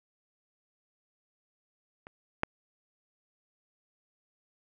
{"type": "clicks", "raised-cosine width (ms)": 0.5, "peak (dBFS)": [-30, -11], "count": 2, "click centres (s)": [2.069, 2.434], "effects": []}